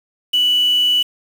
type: tone with quantisation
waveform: sine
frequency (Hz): 2960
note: F#7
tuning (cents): 0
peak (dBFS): -12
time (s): 0.33-1.03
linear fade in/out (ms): 10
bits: 5
effects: none